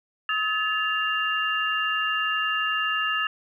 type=tone cluster; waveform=sine; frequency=1274 / 1726 / 2791 Hz; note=D#6 / A6 / F7; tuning=+41 / -34 / -2 cents; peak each=-27 dBFS; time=0.29-3.27 s; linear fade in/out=2 ms; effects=none